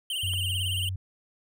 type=tone with vibrato; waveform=square; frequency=2960 Hz; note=F#7; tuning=in tune; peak=-29 dBFS; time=0.1-0.89 s; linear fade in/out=2 ms; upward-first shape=sine; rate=18 Hz; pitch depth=110 cents each way
type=tone; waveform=sine; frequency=94 Hz; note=F#2; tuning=28 cents sharp; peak=-29 dBFS; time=0.23-0.96 s; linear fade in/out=5 ms
type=clicks; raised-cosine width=0.5 ms; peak=-34 dBFS; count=2; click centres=0.335 / 0.338 s
effects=none